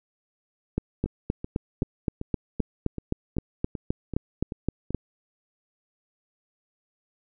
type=two click trains; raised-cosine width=3 ms; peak=-11 / -19 dBFS; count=17 / 11; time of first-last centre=0.78-4.947 / 1.06-4.906 s; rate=3.84 / 2.6 Hz; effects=none